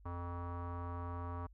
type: tone with low-pass filter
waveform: square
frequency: 87.2 Hz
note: F2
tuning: 2 cents flat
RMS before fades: -42 dBFS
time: 0.05-1.47 s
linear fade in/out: 10 ms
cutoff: 1100 Hz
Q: 5
effects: added 50 Hz sine -57 dBFS peak until 1.53 s